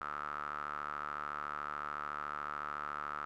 sawtooth tone with band-pass filter, 73.8 Hz, D2, 9 cents sharp, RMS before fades -41 dBFS, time 0.01-3.25 s, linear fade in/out 0 ms, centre 1300 Hz, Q 9.6, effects none

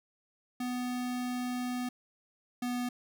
square tone pair in turn, 248.2 / 245.9 Hz, B3 / B3, +9 / -7 cents, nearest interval unison, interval 16 cents, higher first, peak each -33 / -32 dBFS, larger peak second, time 0.6-1.89 / 2.62-2.89 s, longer first, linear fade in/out 5 ms, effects none

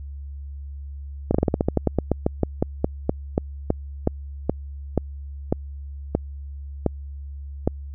slowing click train, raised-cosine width 2 ms, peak -5 dBFS, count 26, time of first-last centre 1.31-7.675 s, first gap 35 ms, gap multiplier 1.14, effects added 70 Hz sine -32 dBFS peak until 7.94 s

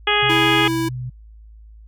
harmonic tone, 415.3 Hz, G#4, in tune, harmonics 1 / 2 / 3 / 4 / 5 / 6 / 7 / 8, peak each -23 / -23 / -23 / -23 / -23 / -23 / -23 / -23 dBFS, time 0.07-0.68 s, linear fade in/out 5 ms
sine tone with pitch glide, 128 to 125.73 Hz, C3 to B2, -38 to +31 cents, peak -25 dBFS, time 0.22-1.1 s, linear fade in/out 10 ms, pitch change -31 cents, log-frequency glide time 0.83-0.91 s
square tone, 328.6 Hz, E4, 5 cents flat, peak -20 dBFS, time 0.29-0.89 s, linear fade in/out 10 ms
effects added 54 Hz sine -40 dBFS peak until 1.87 s

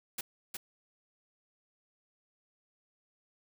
white noise with echo, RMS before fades -37 dBFS, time 0.18-0.21 s, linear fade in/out 5 ms, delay 360 ms, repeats 1, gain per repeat -3 dB, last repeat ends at 0.57 s, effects none

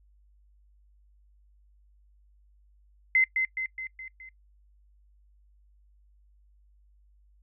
sine tone with echo, 2061 Hz, C7, 27 cents flat, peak -18 dBFS, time 3.15-3.24 s, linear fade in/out 2 ms, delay 210 ms, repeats 5, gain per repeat -5 dB, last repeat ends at 4.29 s, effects noise-tail reverb RT60 0.1 s tail -22 dB re dry + added 50 Hz sine -58 dBFS peak until 7.42 s

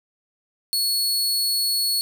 sawtooth tone, 4380 Hz, C#8, 22 cents flat, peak -17 dBFS, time 0.73-2.01 s, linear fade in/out 0 ms, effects none

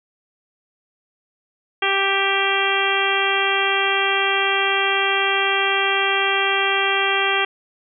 harmonic tone with a mistuned harmonic, 392 Hz, G4, in tune, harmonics 1 / 2 / 3 / 4 / 5 / 6 / 7 / 8, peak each -25 / -25 / -25 / -25 / -25 / -25 / -25 / -25 dBFS, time 1.82-7.45 s, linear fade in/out 5 ms, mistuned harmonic 8, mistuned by +48 cents, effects none

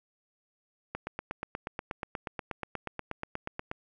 click train, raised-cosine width 0.5 ms, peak -19 dBFS, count 24, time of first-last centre 0.95-3.714 s, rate 8.32 Hz, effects none

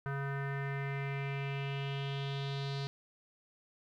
square tone with low-pass filter sweep, 138.7 Hz, C#3, 1 cent sharp, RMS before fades -37 dBFS, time 0.06-2.87 s, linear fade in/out 0 ms, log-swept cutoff 1500 to 4300 Hz, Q 4, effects 12-bit

